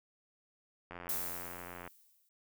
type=click train; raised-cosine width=0.5 ms; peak=-30 dBFS; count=86; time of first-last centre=0.91-1.876 s; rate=88 Hz
type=noise with exponential decay; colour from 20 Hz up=violet; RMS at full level=-34 dBFS; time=1.09-2.29 s; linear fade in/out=2 ms; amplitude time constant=260 ms
effects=none